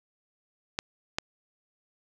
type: clicks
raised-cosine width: 0.2 ms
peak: -11 / -10 dBFS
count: 2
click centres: 0.789 / 1.185 s
effects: none